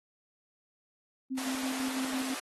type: tone with tremolo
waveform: sine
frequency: 262.2 Hz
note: C4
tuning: 4 cents sharp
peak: -31 dBFS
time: 1.3-2.35 s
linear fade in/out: 20 ms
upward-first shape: square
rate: 6 Hz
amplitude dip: 45%
type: high-pass noise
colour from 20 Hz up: pink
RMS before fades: -39 dBFS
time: 1.37-2.4 s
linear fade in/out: 10 ms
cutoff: 510 Hz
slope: 24 dB/octave
effects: AAC 32 kbps